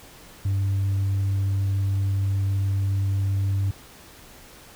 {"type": "tone", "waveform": "sine", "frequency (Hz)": 98, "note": "G2", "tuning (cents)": 0, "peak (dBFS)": -18, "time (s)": [0.45, 3.71], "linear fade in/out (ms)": 5, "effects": ["tanh soft clip ceiling -19 dBFS", "pink hiss -47 dBFS RMS until 4.75 s"]}